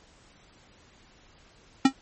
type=tone with exponential decay; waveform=square; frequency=267.9 Hz; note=C4; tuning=41 cents sharp; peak=-12 dBFS; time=1.85-1.93 s; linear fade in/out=5 ms; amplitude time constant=16 ms; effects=pink hiss -57 dBFS RMS until 2.01 s + MP3 32 kbps